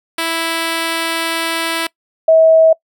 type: tone pair in turn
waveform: 5% pulse / sine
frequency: 329.6 / 644.5 Hz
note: E4 / E5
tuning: 0 / -39 cents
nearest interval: octave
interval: 1161 cents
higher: second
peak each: -5 dBFS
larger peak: neither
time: 0.18-1.87 / 2.28-2.73 s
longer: first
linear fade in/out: 5 ms
effects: noise-tail reverb RT60 0.1 s tail -23 dB re dry